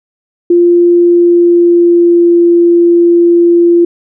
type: tone with pitch glide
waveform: sine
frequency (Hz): 347.6 to 343.8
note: F4 to F4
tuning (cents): -8 to -27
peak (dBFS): -3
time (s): 0.5-3.85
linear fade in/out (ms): 5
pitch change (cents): -19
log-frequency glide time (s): 0.96-2.41
effects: none